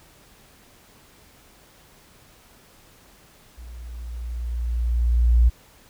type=tone with level ramp; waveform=sine; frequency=59.1 Hz; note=A#1; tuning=24 cents sharp; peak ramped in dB=-37 to -11 dBFS; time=3.57-5.5 s; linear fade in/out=20 ms; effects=pink hiss -53 dBFS RMS until 5.89 s